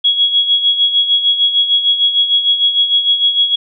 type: tone with tremolo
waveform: sine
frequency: 3330 Hz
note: G#7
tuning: 4 cents sharp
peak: -7 dBFS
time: 0.04-3.56 s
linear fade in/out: 10 ms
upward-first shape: sine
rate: 6.6 Hz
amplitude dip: 65%
effects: none